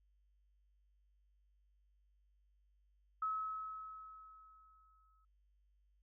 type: tone with exponential decay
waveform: sine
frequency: 1288 Hz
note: E6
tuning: 41 cents flat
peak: -34 dBFS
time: 3.22-5.25 s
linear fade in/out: 5 ms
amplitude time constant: 440 ms
effects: added 50 Hz sine -70 dBFS peak until 6.02 s